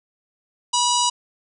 harmonic tone, 973 Hz, B5, 26 cents flat, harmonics 1 / 3 / 4 / 5 / 6 / 7 / 8 / 9, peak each -20 / -25 / -26 / -27 / -28 / -28 / -29 / -30 dBFS, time 0.73-1.1 s, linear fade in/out 10 ms, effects none

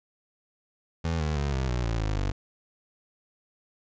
25% pulse tone with pitch steps, 82.41 / 76.45 / 70.92 / 65.79 / 61.03 / 56.61 / 52.52 / 48.72 Hz, E2 / D#2 / C#2 / C2 / B1 / A1 / G#1 / G1, 0 / -30 / +40 / +10 / -20 / +50 / +20 / -10 cents, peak -22 dBFS, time 1.04-2.32 s, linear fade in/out 10 ms, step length 160 ms, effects resampled to 16000 Hz

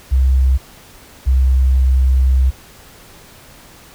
sine tone pair in turn, 65.41 / 65.04 Hz, C2 / C2, 0 / -10 cents, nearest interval unison, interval 10 cents, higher first, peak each -9 dBFS, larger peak neither, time 0.11-0.58 / 1.26-2.51 s, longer second, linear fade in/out 20 ms, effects pink hiss -42 dBFS RMS until 3.94 s

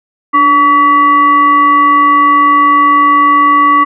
sine tone with frequency modulation, 1135 Hz, C#6, 41 cents sharp, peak -4 dBFS, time 0.33-3.85 s, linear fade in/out 20 ms, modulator 842 Hz, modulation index 0.54, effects none

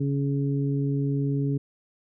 harmonic tone, 139.9 Hz, C#3, 16 cents sharp, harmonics 1 / 2 / 3, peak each -24 / -28 / -34 dBFS, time 0-1.58 s, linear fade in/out 10 ms, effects none

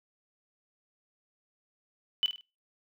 sine tone with echo, 2997 Hz, F#7, 22 cents sharp, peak -22 dBFS, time 2.23-2.26 s, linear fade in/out 0 ms, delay 50 ms, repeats 3, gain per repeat -9 dB, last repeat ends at 2.41 s, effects noise-tail reverb RT60 0.3 s tail -23 dB re dry

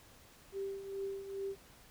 sine tone with tremolo, 392 Hz, G4, in tune, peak -35 dBFS, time 0.52-1.56 s, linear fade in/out 50 ms, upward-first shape triangle, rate 2.4 Hz, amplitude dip 70%, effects pink hiss -60 dBFS RMS until 1.9 s

